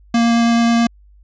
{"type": "tone with vibrato", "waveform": "square", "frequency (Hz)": 233.1, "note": "A#3", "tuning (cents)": 0, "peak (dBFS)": -12, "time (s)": [0.14, 0.87], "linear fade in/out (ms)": 5, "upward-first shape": "triangle", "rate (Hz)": 9.2, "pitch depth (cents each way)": 8, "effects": ["added 50 Hz sine -44 dBFS peak until 1.23 s", "resampled to 16000 Hz"]}